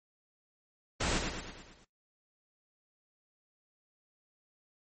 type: noise with echo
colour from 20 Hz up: pink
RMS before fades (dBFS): -31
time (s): 1-1.19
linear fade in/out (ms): 10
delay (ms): 110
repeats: 6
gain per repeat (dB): -5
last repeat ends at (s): 1.85
effects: noise-tail reverb RT60 0.2 s tail -24 dB re dry + MP3 32 kbps